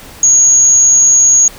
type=tone; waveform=sine; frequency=6645 Hz; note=G#8; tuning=in tune; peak=-4 dBFS; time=0.23-1.48 s; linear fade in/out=2 ms; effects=pink hiss -34 dBFS RMS until 1.58 s